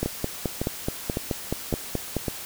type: two click trains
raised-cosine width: 2 ms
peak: -11 / -12 dBFS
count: 11 / 5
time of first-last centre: 0.03-2.167 / 0.06-2.282 s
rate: 4.68 / 1.8 Hz
effects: white hiss -37 dBFS RMS until 2.45 s